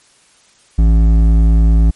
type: tone with hard clipping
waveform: triangle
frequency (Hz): 55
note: A1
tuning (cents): 0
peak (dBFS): -8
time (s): 0.78-1.91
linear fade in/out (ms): 10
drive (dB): 13
effects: white hiss -50 dBFS RMS until 1.95 s + MP3 48 kbps